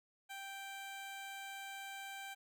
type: tone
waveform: 15% pulse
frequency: 784 Hz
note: G5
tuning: in tune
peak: -39 dBFS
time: 0.29-2.35 s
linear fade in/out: 20 ms
effects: none